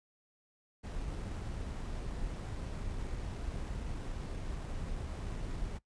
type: noise with sample-and-hold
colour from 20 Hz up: brown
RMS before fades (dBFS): -39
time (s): 0.83-5.79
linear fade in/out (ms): 20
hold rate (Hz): 8820
effects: noise-tail reverb RT60 0.1 s tail -20 dB re dry + resampled to 22050 Hz